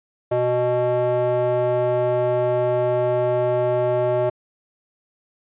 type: tone with band-pass filter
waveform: square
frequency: 123.47 Hz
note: B2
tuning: in tune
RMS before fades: -20 dBFS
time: 0.31-4.3 s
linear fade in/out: 10 ms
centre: 560 Hz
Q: 3.5
effects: resampled to 8000 Hz